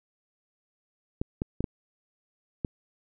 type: clicks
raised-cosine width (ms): 3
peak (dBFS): -15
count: 5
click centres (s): 1.215 / 1.419 / 1.606 / 1.642 / 2.648
effects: none